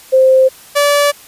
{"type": "tone pair in turn", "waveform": ["sine", "sawtooth"], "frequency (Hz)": [523.3, 577.5], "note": ["C5", "D5"], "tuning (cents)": [0, -29], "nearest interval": "major second", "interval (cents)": 171, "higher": "second", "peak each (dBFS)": -5, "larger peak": "neither", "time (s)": [[0.12, 0.49], [0.75, 1.12]], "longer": "neither", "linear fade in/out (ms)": 20, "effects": ["white hiss -39 dBFS RMS until 1.27 s", "resampled to 32000 Hz"]}